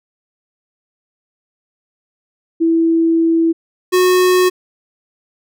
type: tone pair in turn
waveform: sine / square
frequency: 329.3 / 365.6 Hz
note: E4 / F#4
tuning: -2 / -21 cents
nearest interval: major second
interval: 181 cents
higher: second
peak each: -10 dBFS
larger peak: neither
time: 2.6-3.53 / 3.92-4.5 s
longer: first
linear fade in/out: 20 ms
effects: none